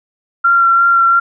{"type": "tone with vibrato", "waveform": "sine", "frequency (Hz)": 1372, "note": "F6", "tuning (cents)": -31, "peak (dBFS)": -7, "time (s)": [0.44, 1.2], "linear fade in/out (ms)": 10, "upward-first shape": "sine", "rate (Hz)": 2.9, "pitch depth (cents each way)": 14, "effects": []}